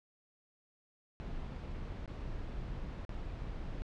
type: noise with dropouts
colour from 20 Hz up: brown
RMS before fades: -41 dBFS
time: 1.2-3.82 s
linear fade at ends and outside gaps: 0 ms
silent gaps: 2.059-2.077 / 3.05-3.093 s
effects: low-pass 4000 Hz 12 dB/octave